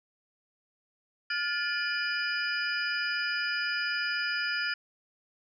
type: tone cluster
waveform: sine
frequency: 1417 / 1738 / 2410 / 2962 / 4956 Hz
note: F6 / A6 / D7 / F#7 / D#8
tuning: +25 / -22 / +44 / +1 / -8 cents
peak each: -32 / -33 / -38 / -40 / -35 dBFS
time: 1.3-4.74 s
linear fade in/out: 5 ms
effects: none